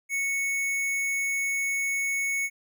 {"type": "tone", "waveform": "square", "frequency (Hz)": 2212, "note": "C#7", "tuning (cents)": -4, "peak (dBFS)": -26, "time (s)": [0.09, 2.5], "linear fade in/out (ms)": 50, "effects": []}